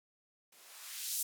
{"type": "noise with band-pass filter sweep", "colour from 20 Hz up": "violet", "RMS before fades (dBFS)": -42, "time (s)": [0.52, 1.23], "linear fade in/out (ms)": 5, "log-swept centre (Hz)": [210, 7900], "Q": 0.8, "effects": []}